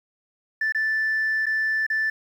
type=tone with dropouts; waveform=sine; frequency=1760 Hz; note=A6; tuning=in tune; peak=-19 dBFS; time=0.61-2.1 s; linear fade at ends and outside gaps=5 ms; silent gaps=0.723-0.747 / 1.458-1.465 / 1.866-1.9 s; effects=tanh soft clip ceiling -18 dBFS + 9-bit